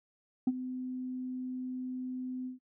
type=tone with ADSR envelope; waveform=sine; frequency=254.8 Hz; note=C4; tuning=46 cents flat; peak=-20 dBFS; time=0.47-2.59 s; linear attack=5 ms; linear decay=39 ms; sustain=-15 dB; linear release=130 ms; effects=noise-tail reverb RT60 0.1 s tail -25 dB re dry + tanh soft clip ceiling -22 dBFS